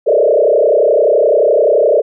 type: tone with frequency modulation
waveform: sine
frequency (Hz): 523.3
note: C5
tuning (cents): 0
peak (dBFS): -7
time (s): 0.06-2.02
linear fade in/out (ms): 20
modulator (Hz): 31.6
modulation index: 3.3
effects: none